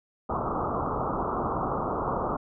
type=low-pass noise; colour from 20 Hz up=white; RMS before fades=-29 dBFS; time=0.29-2.37 s; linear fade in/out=10 ms; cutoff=1300 Hz; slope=96 dB/octave; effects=none